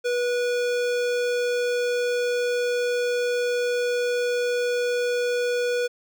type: tone with notch filter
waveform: square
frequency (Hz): 487.4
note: B4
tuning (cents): -23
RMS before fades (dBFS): -24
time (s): 0.04-5.88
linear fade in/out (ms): 20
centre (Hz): 12000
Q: 0.61
effects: none